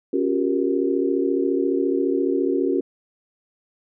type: chord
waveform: sine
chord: G half-diminished seventh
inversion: second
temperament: equal with one note detuned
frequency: 277.2 / 357.4 / 392 / 466.2 Hz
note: Db4 / F4 / G4 / Bb4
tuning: 0 / +40 / 0 / 0 cents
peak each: -23 / -23 / -24 / -27 dBFS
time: 0.13-2.81 s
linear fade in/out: 5 ms
effects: none